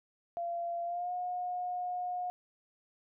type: tone with pitch glide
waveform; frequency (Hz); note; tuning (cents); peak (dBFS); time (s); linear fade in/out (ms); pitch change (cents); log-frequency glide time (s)
sine; 687 to 720.3; F5 to F#5; -29 to -47; -33; 0.37-2.3; 0; +82; 0.84-1.12
effects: none